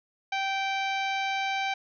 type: harmonic tone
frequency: 779 Hz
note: G5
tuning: 11 cents flat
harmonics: 1 / 2 / 3 / 4 / 5 / 6 / 7 / 8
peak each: -29 / -36 / -32 / -39 / -40 / -47 / -50 / -50 dBFS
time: 0.32-1.74 s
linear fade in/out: 5 ms
effects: none